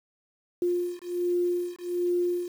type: beating tone pair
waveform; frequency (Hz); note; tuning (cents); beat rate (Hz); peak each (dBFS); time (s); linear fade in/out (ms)
sine; 352.3 / 353.6; F4 / F4; +15 / +22; 1.3; -28; 0.62-2.48; 2
effects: 8-bit